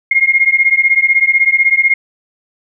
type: beating tone pair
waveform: sine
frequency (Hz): 2132 / 2148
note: C7 / C7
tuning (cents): +32 / +45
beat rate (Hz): 16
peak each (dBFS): -11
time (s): 0.11-1.94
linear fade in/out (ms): 5
effects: none